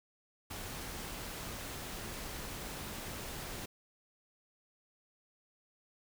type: noise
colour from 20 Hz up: pink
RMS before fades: -43 dBFS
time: 0.5-3.66 s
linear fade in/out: 10 ms
effects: none